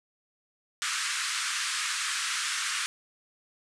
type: band-pass noise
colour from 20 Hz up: pink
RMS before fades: -31 dBFS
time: 0.82-2.86 s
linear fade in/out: 0 ms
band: 1200 to 9600 Hz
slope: 48 dB/octave
effects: none